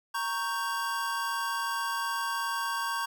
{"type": "chord", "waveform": "square", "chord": "G diminished", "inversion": "first", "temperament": "equal", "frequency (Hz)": [932.3, 1108.7, 1568], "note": ["Bb5", "Db6", "G6"], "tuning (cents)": [0, 0, 0], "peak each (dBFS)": [-35, -34, -35], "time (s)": [0.14, 3.06], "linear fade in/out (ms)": 10, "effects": []}